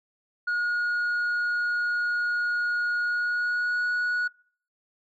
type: tone with pitch glide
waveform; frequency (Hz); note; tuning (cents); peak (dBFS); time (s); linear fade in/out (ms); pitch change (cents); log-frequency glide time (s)
sine; 1442 to 1461.3; F#6 to F#6; -45 to -22; -21; 0.47-4.28; 10; +23; 3-3.88
effects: noise-tail reverb RT60 0.5 s tail -25 dB re dry + tanh soft clip ceiling -23 dBFS